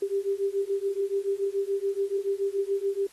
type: beating tone pair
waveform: sine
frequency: 392 / 399 Hz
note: G4 / G4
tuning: 0 / +31 cents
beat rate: 7 Hz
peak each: -28 dBFS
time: 0.02-3.07 s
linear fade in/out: 5 ms
effects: white hiss -56 dBFS RMS until 3.12 s + AAC 32 kbps